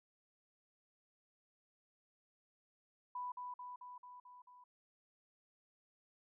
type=tone with echo; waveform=sine; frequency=990 Hz; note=B5; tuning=4 cents sharp; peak=-40 dBFS; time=3.15-3.32 s; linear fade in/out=5 ms; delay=220 ms; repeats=6; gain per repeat=-3 dB; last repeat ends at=4.64 s; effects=none